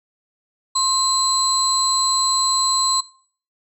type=tone cluster; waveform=sine; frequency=1065 / 4100 / 7850 Hz; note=C6 / C8 / B8; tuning=+30 / -36 / -11 cents; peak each=-20 dBFS; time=0.75-3.01 s; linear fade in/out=10 ms; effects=noise-tail reverb RT60 0.5 s tail -21 dB re dry + tanh soft clip ceiling -7 dBFS